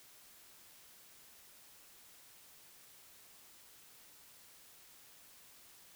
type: silence
effects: white hiss -60 dBFS RMS until 5.95 s